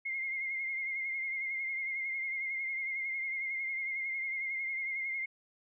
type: tone with vibrato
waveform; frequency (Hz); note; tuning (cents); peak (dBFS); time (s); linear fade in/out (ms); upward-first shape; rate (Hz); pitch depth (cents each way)
sine; 2127; C7; +28; -33; 0.05-5.26; 10; sine; 11; 39
effects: none